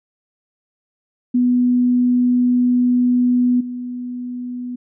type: tone with level steps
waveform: sine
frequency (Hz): 246.9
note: B3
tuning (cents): 0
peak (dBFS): -12 / -24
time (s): 1.34-4.76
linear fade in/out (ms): 10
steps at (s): 3.6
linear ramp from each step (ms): 10
effects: none